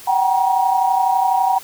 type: tone cluster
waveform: sine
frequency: 750 / 782 / 950 Hz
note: F#5 / G5 / A#5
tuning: +23 / -4 / +33 cents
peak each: -18 dBFS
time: 0.07-1.59 s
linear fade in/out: 10 ms
effects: white hiss -39 dBFS RMS until 1.63 s